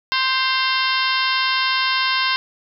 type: harmonic tone with a mistuned harmonic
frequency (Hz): 523.3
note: C5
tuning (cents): 0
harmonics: 2 / 3 / 4 / 5 / 6 / 7 / 8 / 9 / 10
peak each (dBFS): -22 / -24 / -25 / -26 / -27 / -27 / -28 / -29 / -29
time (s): 0.12-2.36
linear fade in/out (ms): 0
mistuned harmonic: 5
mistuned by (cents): +70
effects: none